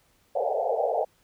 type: band-pass noise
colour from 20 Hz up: pink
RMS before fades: -26 dBFS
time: 0.35-1.05 s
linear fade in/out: 10 ms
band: 450 to 810 Hz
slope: 96 dB/octave
effects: pink hiss -65 dBFS RMS until 1.23 s